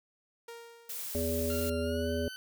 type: tone with exponential decay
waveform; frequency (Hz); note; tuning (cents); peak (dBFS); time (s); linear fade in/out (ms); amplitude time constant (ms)
sawtooth; 466.2; A#4; 0; -38; 0.48-1.54; 5; 230
type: noise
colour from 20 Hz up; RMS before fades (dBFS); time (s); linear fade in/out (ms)
blue; -39; 0.89-1.7; 5
type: harmonic tone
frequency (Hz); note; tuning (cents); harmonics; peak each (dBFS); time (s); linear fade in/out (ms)
82.41; E2; 0; 1 / 3 / 5 / 7; -35 / -35 / -35 / -35; 1.15-2.28; 0
type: tone with pitch glide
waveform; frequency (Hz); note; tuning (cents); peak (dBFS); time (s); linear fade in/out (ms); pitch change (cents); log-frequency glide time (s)
20% pulse; 1392 to 1518; F6 to F#6; -6 to +44; -37; 1.5-2.36; 0; +150; 1.81-2.11
effects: none